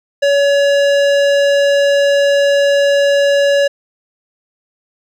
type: tone with hard clipping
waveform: sine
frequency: 565 Hz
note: C#5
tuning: 33 cents sharp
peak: -11 dBFS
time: 0.22-3.68 s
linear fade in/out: 10 ms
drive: 16 dB
effects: none